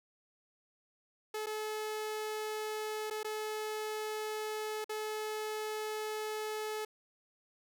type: tone with dropouts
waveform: sawtooth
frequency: 430 Hz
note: A4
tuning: 40 cents flat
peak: -32 dBFS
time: 1.34-6.85 s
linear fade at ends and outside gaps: 5 ms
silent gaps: 1.461-1.467 / 3.101-3.108 / 3.232-3.245 / 4.844-4.893 s
effects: none